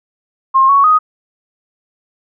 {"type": "tone with pitch steps", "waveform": "sine", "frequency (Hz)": [1066, 1114, 1249], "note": ["C6", "C#6", "D#6"], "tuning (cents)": [32, 8, 6], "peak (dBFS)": -6, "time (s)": [0.54, 0.99], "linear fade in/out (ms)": 20, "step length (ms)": 150, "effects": []}